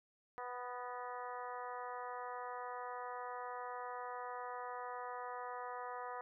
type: harmonic tone with a mistuned harmonic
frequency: 247.3 Hz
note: B3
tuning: 3 cents sharp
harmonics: 2 / 3 / 4 / 5 / 6 / 7 / 8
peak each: -49 / -48 / -47 / -49 / -56 / -57 / -58 dBFS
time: 0.38-6.21 s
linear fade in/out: 0 ms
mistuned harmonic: 8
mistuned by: -50 cents
effects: none